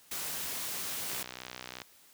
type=noise; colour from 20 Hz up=white; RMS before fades=-37 dBFS; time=0.11-1.23 s; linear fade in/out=5 ms
type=click train; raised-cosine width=0.2 ms; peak=-23 dBFS; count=46; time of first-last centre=1.1-1.818 s; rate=62.7 Hz
effects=white hiss -60 dBFS RMS until 2.13 s + high-pass 80 Hz 12 dB/octave